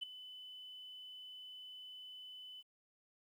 sine tone with ADSR envelope, 3010 Hz, F#7, 29 cents sharp, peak -34 dBFS, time 0.01-2.63 s, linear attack 21 ms, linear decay 7 ms, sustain -15 dB, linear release 35 ms, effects tanh soft clip ceiling -35 dBFS + 12-bit

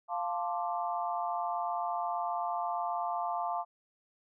sine chord, D minor seventh, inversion first, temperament equal, 698.5 / 880 / 1046.5 / 1174.7 Hz, F5 / A5 / C6 / D6, 0 / 0 / 0 / 0 cents, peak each -34 / -36 / -39 / -39 dBFS, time 0.08-3.65 s, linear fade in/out 50 ms, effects none

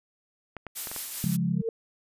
clicks, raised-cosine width 0.5 ms, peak -23 dBFS, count 5, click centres 0.567 / 0.667 / 0.872 / 0.915 / 0.963 s
blue noise with tremolo, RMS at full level -32 dBFS, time 0.75-1.37 s, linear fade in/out 20 ms, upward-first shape sine, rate 5.1 Hz, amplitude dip 35%
sine chord, Db major, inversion none, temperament equal, 138.59 / 174.61 / 207.7 Hz, Db3 / F3 / Ab3, 0 / 0 / 0 cents, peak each -30 / -26 / -30 dBFS, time 1.24-1.62 s, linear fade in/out 0 ms
sine tone with exponential growth, 453.5 Hz, A#4, 48 cents flat, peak -22 dBFS, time 1.52-1.69 s, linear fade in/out 2 ms, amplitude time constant 35 ms
effects resampled to 32000 Hz

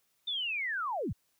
sine linear sweep, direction down, 3607 to 47.69 Hz, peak -31 dBFS, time 0.27-1.13 s, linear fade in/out 10 ms, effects white hiss -74 dBFS RMS until 1.39 s

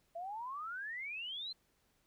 sine exponential sweep, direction up, 659.3 to 4200 Hz, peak -40 dBFS, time 0.15-1.53 s, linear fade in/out 10 ms, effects pink hiss -75 dBFS RMS until 2.06 s

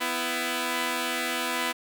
5% pulse tone pair together, 249.6 / 333.2 Hz, B3 / E4, +19 / +19 cents, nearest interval perfect fourth, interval 500 cents, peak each -18 dBFS, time 0-1.73 s, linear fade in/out 20 ms, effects none

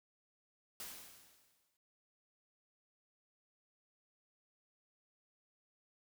white noise with exponential decay, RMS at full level -45 dBFS, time 0.8-1.77 s, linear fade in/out 1 ms, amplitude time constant 210 ms, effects none

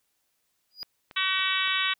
triangle tone with exponential growth, 4901 Hz, D#8, 27 cents flat, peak -29 dBFS, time 0.71-0.83 s, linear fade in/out 1 ms, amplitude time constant 25 ms
click train, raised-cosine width 0.3 ms, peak -28 dBFS, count 4, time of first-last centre 0.83-1.675 s, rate 3.55 Hz
harmonic tone, 379.1 Hz, F#4, 42 cents sharp, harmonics 3 / 4 / 5 / 6 / 7 / 8 / 9 / 10, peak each -32 / -32 / -32 / -32 / -32 / -32 / -32 / -32 dBFS, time 1.16-1.94 s, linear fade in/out 10 ms
effects white hiss -74 dBFS RMS until 1.99 s

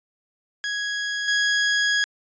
sawtooth tone with level steps, 1661.2 Hz, G#6, in tune, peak -21 / -15 dBFS, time 0.64-2.04 s, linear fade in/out 0 ms, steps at 1.28 s, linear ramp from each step 2 ms, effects resampled to 16000 Hz

